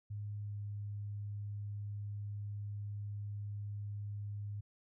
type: tone with pitch glide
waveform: sine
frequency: 103.5 to 102.73 Hz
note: G#2 to G#2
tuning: -5 to -18 cents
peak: -39 dBFS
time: 0.1-4.61 s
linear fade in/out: 10 ms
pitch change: -13 cents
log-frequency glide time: 0.41-0.53 s
effects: none